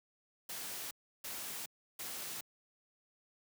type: noise bursts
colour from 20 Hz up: white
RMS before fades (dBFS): -43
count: 3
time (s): 0.49-2.41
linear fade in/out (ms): 5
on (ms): 420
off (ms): 330
effects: high-pass 100 Hz 12 dB/octave